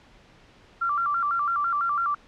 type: tone with vibrato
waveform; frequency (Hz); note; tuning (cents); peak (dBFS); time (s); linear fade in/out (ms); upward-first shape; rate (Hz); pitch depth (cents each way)
sine; 1266; D#6; +30; -22; 0.81-2.15; 10; square; 6; 140
effects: pink hiss -54 dBFS RMS until 2.27 s + low-pass 4000 Hz 12 dB/octave